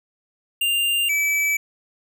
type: tone pair in turn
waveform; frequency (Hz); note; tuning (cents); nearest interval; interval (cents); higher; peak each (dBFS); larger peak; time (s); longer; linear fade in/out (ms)
square; 2794 / 2303; F7 / D7; 0 / -34; minor third; 334; first; -19; neither; 0.61-1.09 / 1.09-1.57; neither; 5
effects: none